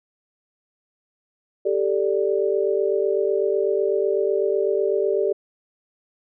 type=chord; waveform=sine; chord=G suspended second; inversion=none; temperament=equal; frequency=392 / 440 / 587.3 Hz; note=G4 / A4 / D5; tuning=0 / 0 / 0 cents; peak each=-21 / -23 / -25 dBFS; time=1.65-5.33 s; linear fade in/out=10 ms; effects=none